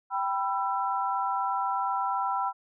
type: chord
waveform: sine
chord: E minor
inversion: first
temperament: equal with one note detuned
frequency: 784 / 987.8 / 1338.5 Hz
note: G5 / B5 / E6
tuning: 0 / 0 / +26 cents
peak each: -30 / -29 / -32 dBFS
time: 0.1-2.53 s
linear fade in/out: 50 ms
effects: none